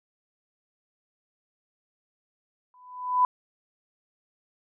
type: tone with exponential growth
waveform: sine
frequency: 998 Hz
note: B5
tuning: 18 cents sharp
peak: -15 dBFS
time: 2.74-3.25 s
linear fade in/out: 1 ms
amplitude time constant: 110 ms
effects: none